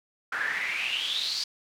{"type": "noise with band-pass filter sweep", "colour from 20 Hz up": "pink", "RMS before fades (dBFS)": -30, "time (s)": [0.32, 1.44], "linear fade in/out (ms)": 5, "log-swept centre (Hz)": [1500, 4800], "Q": 8, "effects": []}